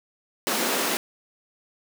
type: high-pass noise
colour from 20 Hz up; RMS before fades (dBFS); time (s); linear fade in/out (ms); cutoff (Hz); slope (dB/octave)
pink; -25; 0.47-0.97; 0; 210; 48
effects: none